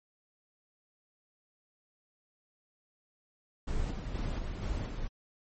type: noise with tremolo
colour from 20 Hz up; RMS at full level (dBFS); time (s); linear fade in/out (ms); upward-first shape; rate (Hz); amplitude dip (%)
brown; -33; 3.67-5.08; 10; square; 2.1; 35
effects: MP3 32 kbps